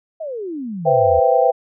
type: exponential sweep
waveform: sine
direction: down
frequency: 667 to 74.1 Hz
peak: -24 dBFS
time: 0.2-1.2 s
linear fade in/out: 10 ms
type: chord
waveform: sine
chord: C major seventh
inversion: third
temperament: equal with one note detuned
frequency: 493.9 / 523.3 / 665.4 / 784 Hz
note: B4 / C5 / E5 / G5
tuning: 0 / 0 / +16 / 0 cents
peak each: -17 dBFS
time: 0.85-1.52 s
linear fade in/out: 20 ms
effects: none